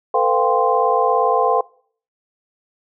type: tone cluster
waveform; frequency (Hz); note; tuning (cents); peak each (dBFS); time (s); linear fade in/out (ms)
sine; 448.6 / 506 / 705 / 793 / 1044; A4 / B4 / F5 / G5 / C6; +34 / +42 / +16 / +20 / -4; -20; 0.14-1.61; 5
effects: noise-tail reverb RT60 0.5 s tail -22 dB re dry